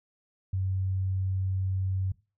sine tone, 94.7 Hz, F#2, 41 cents sharp, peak -26 dBFS, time 0.53-2.12 s, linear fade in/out 5 ms, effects noise-tail reverb RT60 0.3 s tail -19 dB re dry

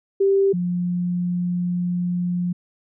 sine tone pair in turn, 392.2 / 177.14 Hz, G4 / F3, +1 / +25 cents, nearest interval octave + major second, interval 1376 cents, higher first, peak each -14 / -20 dBFS, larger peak first, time 0.2-0.53 / 0.53-2.53 s, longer second, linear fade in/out 10 ms, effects none

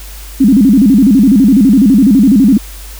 sine tone with vibrato, 235.4 Hz, A#3, 17 cents sharp, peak -3 dBFS, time 0.4-2.58 s, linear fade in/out 10 ms, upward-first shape square, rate 12 Hz, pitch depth 240 cents each way, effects added 50 Hz sine -27 dBFS peak until 2.99 s + white hiss -33 dBFS RMS until 2.99 s

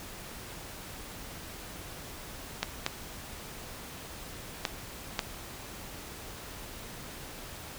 clicks, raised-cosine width 0.2 ms, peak -10 dBFS, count 4, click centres 2.63 / 2.864 / 4.652 / 5.192 s, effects pink hiss -44 dBFS RMS until 7.78 s

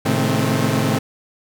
sawtooth tone cluster, 111.9 / 135.3 / 155.5 / 216.3 / 261.4 Hz, A2 / C#3 / D#3 / A3 / C4, +30 / -42 / -1 / -29 / -1 cents, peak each -19 dBFS, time 0.05-0.99 s, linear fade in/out 10 ms, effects none

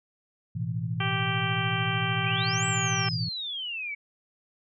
sine chord, A suspended second, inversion none, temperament equal, 110 / 123.47 / 164.81 Hz, A2 / B2 / E3, 0 / 0 / 0 cents, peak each -32 dBFS, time 0.55-3.29 s, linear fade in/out 10 ms
harmonic tone, 390.5 Hz, G4, 7 cents flat, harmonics 1 / 2 / 3 / 4 / 5 / 6 / 7 / 8, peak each -39 / -35 / -34 / -34 / -38 / -34 / -37 / -34 dBFS, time 1-3.09 s, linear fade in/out 5 ms
sine exponential two-way sweep, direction up then down, 2217 to 7902 to 2217 Hz, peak -31 dBFS, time 2.24-3.95 s, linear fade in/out 10 ms, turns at 2.66 s
effects none

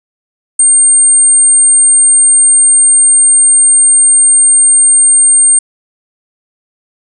sine tone, 8700 Hz, C#9, 33 cents flat, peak -3 dBFS, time 0.59-5.59 s, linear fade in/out 5 ms, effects none

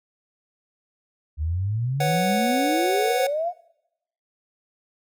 sine exponential sweep, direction up, 72.8 to 732 Hz, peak -22 dBFS, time 1.37-3.53 s, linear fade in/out 50 ms
square chord, B suspended second, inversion none, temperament equal, 493.9 / 554.4 / 740 Hz, B4 / C#5 / F#5, 0 / 0 / 0 cents, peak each -29 / -28 / -24 dBFS, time 2-3.27 s, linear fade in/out 5 ms
effects noise-tail reverb RT60 0.8 s tail -22 dB re dry

